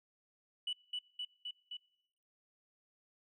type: tone with echo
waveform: sine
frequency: 2960 Hz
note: F#7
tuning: in tune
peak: -33 dBFS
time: 0.67-0.73 s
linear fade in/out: 5 ms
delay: 260 ms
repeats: 4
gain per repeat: -2 dB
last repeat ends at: 1.77 s
effects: noise-tail reverb RT60 0.9 s tail -25 dB re dry + tanh soft clip ceiling -32 dBFS